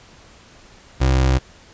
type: tone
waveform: 30% pulse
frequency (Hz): 65.41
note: C2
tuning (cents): 0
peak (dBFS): -11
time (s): 1-1.39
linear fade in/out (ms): 20
effects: pink hiss -47 dBFS RMS until 1.73 s + resampled to 16000 Hz